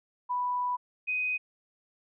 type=tone pair in turn; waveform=sine; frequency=987.8 / 2503 Hz; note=B5 / D#7; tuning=0 / +10 cents; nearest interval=octave + major third; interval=1610 cents; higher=second; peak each=-27 dBFS; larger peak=neither; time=0.29-0.77 / 1.07-1.38 s; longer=first; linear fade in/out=20 ms; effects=none